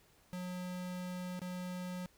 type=tone with dropouts; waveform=square; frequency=180.9 Hz; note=F#3; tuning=39 cents flat; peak=-40 dBFS; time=0.33-2.06 s; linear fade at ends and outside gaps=0 ms; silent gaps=1.393-1.417 s; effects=pink hiss -67 dBFS RMS until 2.17 s